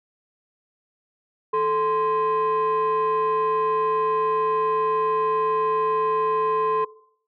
sine tone pair together, 436.4 / 1039 Hz, A4 / C6, -14 / -12 cents, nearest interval octave + minor third, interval 1502 cents, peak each -20 dBFS, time 1.53-6.85 s, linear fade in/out 10 ms, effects noise-tail reverb RT60 0.6 s tail -20 dB re dry + tanh soft clip ceiling -16 dBFS

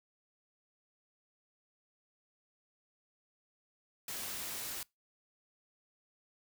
white noise, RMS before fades -41 dBFS, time 4.08-4.83 s, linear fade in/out 2 ms, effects noise-tail reverb RT60 0.2 s tail -24 dB re dry

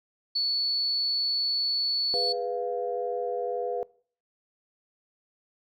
sine tone, 4435 Hz, C#8, in tune, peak -23 dBFS, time 0.35-2.33 s, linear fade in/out 10 ms
sine chord, F diminished, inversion first, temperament equal with one note detuned, 412 / 493.9 / 698.5 Hz, Ab4 / Cb5 / F5, -14 / 0 / 0 cents, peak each -34 / -29 / -33 dBFS, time 2.14-3.83 s, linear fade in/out 0 ms
effects noise-tail reverb RT60 0.5 s tail -23 dB re dry + tanh soft clip ceiling -15 dBFS

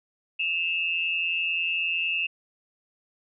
sine tone pair together, 2613 / 2784 Hz, E7 / F7, -16 / -6 cents, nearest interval minor second, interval 110 cents, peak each -26 / -28 dBFS, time 0.39-2.27 s, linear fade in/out 10 ms, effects none

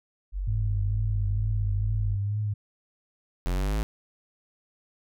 sine tone, 47.14 Hz, F#1, 33 cents sharp, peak -27 dBFS, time 0.32-2.18 s, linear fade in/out 50 ms
sine tone with vibrato, 102.6 Hz, G#2, 21 cents flat, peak -25 dBFS, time 0.47-2.54 s, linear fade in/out 10 ms, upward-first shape triangle, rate 2.2 Hz, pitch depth 71 cents each way
square exponential sweep, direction up, 43.27 to 55 Hz, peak -25 dBFS, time 3.46-3.83 s, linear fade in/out 0 ms
effects none

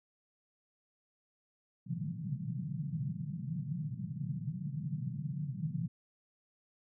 pink band-pass noise, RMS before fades -38 dBFS, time 1.86-5.88 s, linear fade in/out 10 ms, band 130 to 180 Hz, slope 48 dB/octave, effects none

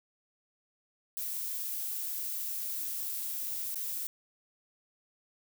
violet noise with dropouts, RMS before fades -36 dBFS, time 1.17-4.07 s, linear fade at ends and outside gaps 0 ms, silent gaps 3.745-3.757 s, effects none

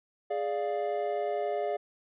triangle chord, D diminished, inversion second, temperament equal, 415.3 / 587.3 / 698.5 Hz, Ab4 / D5 / F5, 0 / 0 / 0 cents, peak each -31 dBFS, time 0.3-1.77 s, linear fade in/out 10 ms, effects resampled to 8000 Hz

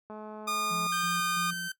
click train, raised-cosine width 1 ms, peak -30 dBFS, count 165, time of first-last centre 0.1-0.866 s, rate 214 Hz
sawtooth tone, 1220 Hz, D#6, 34 cents flat, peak -25 dBFS, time 0.47-1.51 s, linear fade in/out 10 ms
sine tone with tremolo, 174.61 Hz, F3, in tune, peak -35 dBFS, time 0.7-1.69 s, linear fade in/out 20 ms, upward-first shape square, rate 3 Hz, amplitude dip 50%
sawtooth tone with pitch glide, 1568 to 1544.6 Hz, G6 to G6, 0 to -26 cents, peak -30 dBFS, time 0.92-1.72 s, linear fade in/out 5 ms, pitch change -26 cents, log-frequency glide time 1.13-1.2 s
effects noise-tail reverb RT60 0.1 s tail -17 dB re dry + high-pass 100 Hz 12 dB/octave

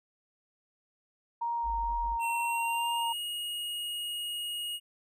sine tone with vibrato, 933 Hz, A#5, 1 cent sharp, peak -29 dBFS, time 1.41-3.13 s, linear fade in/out 10 ms, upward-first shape sine, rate 2.2 Hz, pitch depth 11 cents each way
sine linear two-way sweep, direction down then up, 55 to 42.88 to 55 Hz, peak -35 dBFS, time 1.63-2.18 s, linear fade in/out 50 ms, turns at 2 s
square tone with pitch glide, 2715 to 2876 Hz, F7 to F#7, -50 to -50 cents, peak -34 dBFS, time 2.19-4.8 s, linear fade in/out 50 ms, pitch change +100 cents, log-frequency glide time 2.44-3.16 s
effects none

